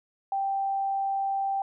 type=tone; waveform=sine; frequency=784 Hz; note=G5; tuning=in tune; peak=-25 dBFS; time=0.32-1.62 s; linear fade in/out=2 ms; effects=none